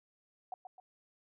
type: tone with echo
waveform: sine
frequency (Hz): 745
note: F#5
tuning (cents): +12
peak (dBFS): -38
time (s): 0.52-0.54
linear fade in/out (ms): 2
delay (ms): 130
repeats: 2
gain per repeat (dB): -7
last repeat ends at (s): 0.8
effects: none